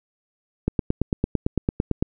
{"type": "click train", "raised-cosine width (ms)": 3, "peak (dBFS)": -7, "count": 13, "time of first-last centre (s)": [0.68, 2.025], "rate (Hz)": 8.92, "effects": []}